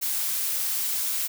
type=noise; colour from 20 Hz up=blue; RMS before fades=-27 dBFS; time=0.01-1.28 s; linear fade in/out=20 ms; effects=none